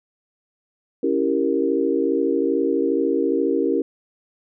sine chord, C# diminished seventh, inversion none, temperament equal, 277.2 / 329.6 / 392 / 466.2 Hz, C#4 / E4 / G4 / Bb4, 0 / 0 / 0 / 0 cents, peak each -23 dBFS, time 1.03-3.82 s, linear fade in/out 5 ms, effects none

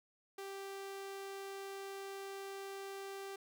sawtooth tone, 392 Hz, G4, in tune, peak -40 dBFS, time 0.38-3.36 s, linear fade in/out 5 ms, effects none

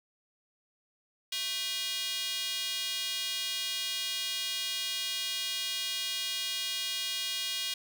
square tone with high-pass filter, 220 Hz, A3, in tune, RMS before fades -34 dBFS, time 1.32-7.74 s, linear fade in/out 5 ms, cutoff 3300 Hz, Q 2.6, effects none

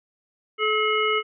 harmonic tone with a mistuned harmonic, 430 Hz, A4, 40 cents flat, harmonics 1 / 3 / 5 / 7, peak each -24 / -24 / -25 / -28 dBFS, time 0.58-1.23 s, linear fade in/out 50 ms, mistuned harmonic 7, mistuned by -43 cents, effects none

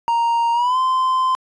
triangle tone with pitch glide, 932.3 to 1034.5 Hz, A#5 to C6, 0 to -20 cents, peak -13 dBFS, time 0.08-1.35 s, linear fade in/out 0 ms, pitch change +180 cents, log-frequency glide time 0.53-0.78 s, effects resampled to 22050 Hz

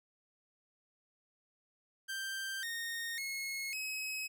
sawtooth tone with pitch steps, 1572 / 1848 / 2172 / 2554 Hz, G6 / A#6 / C#7 / D#7, +4 / -16 / -36 / +45 cents, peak -34 dBFS, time 2.08-4.28 s, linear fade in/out 20 ms, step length 550 ms, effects none

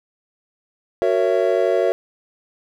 triangle chord, F# dominant seventh, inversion none, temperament just, 370 / 462.5 / 555 / 666 Hz, F#4 / A#4 / C#5 / E5, 0 / -14 / +2 / +18 cents, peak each -19 dBFS, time 1.02-1.92 s, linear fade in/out 0 ms, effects none

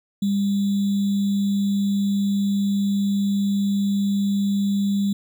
sine tone with sample-and-hold, 200 Hz, G3, 35 cents sharp, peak -18 dBFS, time 0.22-5.13 s, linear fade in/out 5 ms, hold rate 3675 Hz, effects none

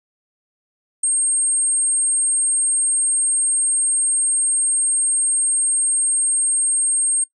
sine tone, 8540 Hz, C9, 34 cents sharp, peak -15 dBFS, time 1.03-7.24 s, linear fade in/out 5 ms, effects noise-tail reverb RT60 0.1 s tail -24 dB re dry

